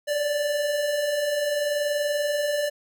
square tone pair together, 566.7 / 587.3 Hz, C#5 / D5, +38 / 0 cents, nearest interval minor second, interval 62 cents, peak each -34 / -24 dBFS, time 0.07-2.7 s, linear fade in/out 20 ms, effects none

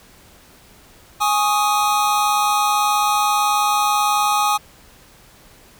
square chord, Ab suspended fourth, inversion none, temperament just, 830.6 / 1107.5 / 1245.9 Hz, Ab5 / Db6 / Eb6, 0 / -2 / +2 cents, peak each -19 / -25 / -20 dBFS, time 1.2-4.58 s, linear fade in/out 20 ms, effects pink hiss -48 dBFS RMS until 5.79 s

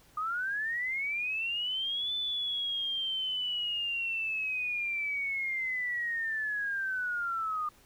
sine linear two-way sweep, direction up then down, 1211 to 3520 to 1211 Hz, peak -30 dBFS, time 0.17-7.69 s, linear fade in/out 5 ms, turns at 2.14 s, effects pink hiss -61 dBFS RMS until 7.85 s

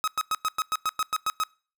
45% pulse tone bursts, 1271 Hz, D#6, 36 cents sharp, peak -23 dBFS, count 11, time 0.04-1.436 s, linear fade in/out 0 ms, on 36 ms, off 100 ms, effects noise-tail reverb RT60 0.4 s tail -25 dB re dry

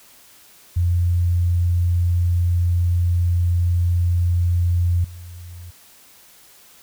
sine tone with level steps, 87.31 Hz, F2, in tune, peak -15 / -34 dBFS, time 0.76-5.71 s, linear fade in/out 10 ms, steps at 5.04 s, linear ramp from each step 5 ms, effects white hiss -49 dBFS RMS until 6.82 s

